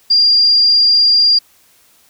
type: tone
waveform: sine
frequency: 4792 Hz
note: D8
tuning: 34 cents sharp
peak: -7 dBFS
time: 0.1-1.39 s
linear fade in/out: 10 ms
effects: white hiss -51 dBFS RMS until 2.09 s